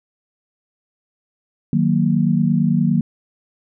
sine chord, D# minor, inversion none, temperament equal, 155.56 / 185 / 233.1 Hz, D#3 / F#3 / A#3, 0 / 0 / 0 cents, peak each -18 dBFS, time 1.73-3.01 s, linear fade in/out 2 ms, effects none

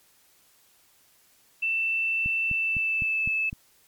sine tone with pitch glide, 2668 to 2616 Hz, E7 to E7, +20 to -14 cents, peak -23 dBFS, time 1.62-3.5 s, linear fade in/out 10 ms, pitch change -34 cents, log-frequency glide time 2.46-3.31 s
click train, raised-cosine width 5 ms, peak -23 dBFS, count 6, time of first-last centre 2.26-3.529 s, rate 3.94 Hz
effects white hiss -61 dBFS RMS until 3.87 s + MP3 96 kbps

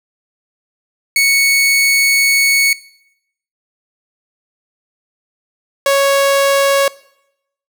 sawtooth tone pair in turn, 2217 / 554.2 Hz, C#7 / C#5, 0 / -1 cents, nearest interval 2 octaves, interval 2401 cents, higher first, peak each -6 dBFS, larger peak neither, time 1.16-2.73 / 5.86-6.88 s, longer first, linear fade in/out 2 ms, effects noise-tail reverb RT60 0.8 s tail -21 dB re dry

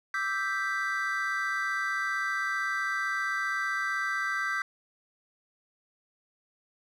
triangle chord, E minor seventh, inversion third, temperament equal with one note detuned, 1174.7 / 1310.2 / 1568 / 1975.5 Hz, D6 / E6 / G6 / B6, 0 / -11 / 0 / 0 cents, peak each -35 / -34 / -29 / -32 dBFS, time 0.14-4.62 s, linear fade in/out 2 ms, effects none

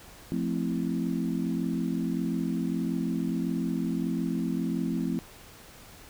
sine chord, F major seventh, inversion none, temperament equal, 174.61 / 220 / 261.6 / 329.6 Hz, F3 / A3 / C4 / E4, 0 / 0 / 0 / 0 cents, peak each -31 / -32 / -31 / -35 dBFS, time 0.32-5.19 s, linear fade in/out 0 ms, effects pink hiss -50 dBFS RMS until 6.09 s

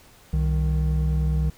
triangle tone pair together, 65.3 / 155.3 Hz, C2 / D#3, -3 / -3 cents, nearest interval octave + minor third, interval 1500 cents, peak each -19 / -22 dBFS, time 0.33-1.5 s, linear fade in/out 5 ms, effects pink hiss -52 dBFS RMS until 1.57 s

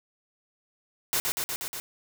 white noise with echo, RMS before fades -26 dBFS, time 1.13-1.2 s, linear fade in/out 0 ms, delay 120 ms, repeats 5, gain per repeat -2 dB, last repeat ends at 1.8 s, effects none

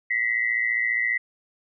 sine tone pair together, 1930.2 / 2045 Hz, B6 / C7, -40 / -40 cents, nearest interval minor second, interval 100 cents, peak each -24 dBFS, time 0.1-1.18 s, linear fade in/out 10 ms, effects none

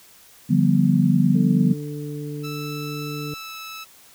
sine chord, G dominant seventh, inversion second, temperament just, 147 / 176.4 / 196 / 245 Hz, D3 / F3 / G3 / B3, +2 / +18 / 0 / -14 cents, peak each -20 dBFS, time 0.49-1.74 s, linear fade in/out 20 ms
harmonic tone, 147.3 Hz, D3, 6 cents sharp, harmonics 1 / 2 / 3, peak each -30 / -33 / -35 dBFS, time 1.35-3.34 s, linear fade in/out 2 ms
15% pulse tone with pitch glide, 1318.5 to 1307.9 Hz, E6 to E6, 0 to -14 cents, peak -27 dBFS, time 2.43-3.85 s, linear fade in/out 20 ms, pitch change -14 cents, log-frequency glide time 3.32-3.55 s
effects white hiss -50 dBFS RMS until 4.14 s

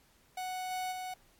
45% pulse tone with level steps, 740 Hz, F#5, in tune, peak -36 / -34 / -38 dBFS, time 0.37-1.14 s, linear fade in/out 5 ms, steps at 0.7 / 0.91 s, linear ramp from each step 20 ms, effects pink hiss -66 dBFS RMS until 1.39 s + AAC 64 kbps

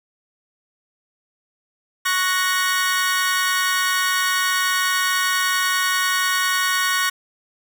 sawtooth chord, F# major, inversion second, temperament equal with one note detuned, 1108.7 / 1474.9 / 1864.7 Hz, C#6 / F#6 / A#6, 0 / -6 / 0 cents, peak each -19 dBFS, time 2.05-7.1 s, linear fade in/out 10 ms, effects 8-bit

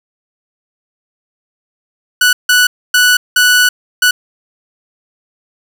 sawtooth tone bursts at uneven times, 1480 Hz, F#6, in tune, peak -3 dBFS, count 5, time 2.21-2.33 / 2.49-2.67 / 2.94-3.17 / 3.36-3.69 / 4.02-4.11 s, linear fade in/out 5 ms, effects none

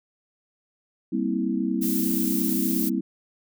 sine chord, C dominant seventh, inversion second, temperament equal with one note detuned, 196 / 233.1 / 261.6 / 325.5 Hz, G3 / Bb3 / C4 / E4, 0 / 0 / 0 / -22 cents, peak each -28 dBFS, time 1.12-3.01 s, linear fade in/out 10 ms
violet noise, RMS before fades -29 dBFS, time 1.81-2.9 s, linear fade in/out 20 ms
effects none

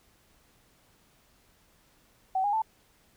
sine tone with pitch steps, 759 / 818.2 / 882 Hz, F#5 / G#5 / A5, +44 / -26 / +4 cents, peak -24 dBFS, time 2.35-2.62 s, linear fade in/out 5 ms, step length 90 ms, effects pink hiss -64 dBFS RMS until 3.16 s

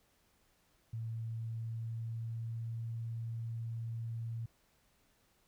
sine tone with pitch glide, 113.4 to 114.78 Hz, A#2 to A#2, -47 to -26 cents, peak -37 dBFS, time 0.93-4.46 s, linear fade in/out 5 ms, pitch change +21 cents, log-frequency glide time 1.26-2.8 s, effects pink hiss -72 dBFS RMS until 5.47 s

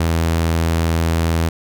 sawtooth tone, 82.41 Hz, E2, in tune, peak -11 dBFS, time 0-1.49 s, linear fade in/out 5 ms, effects none

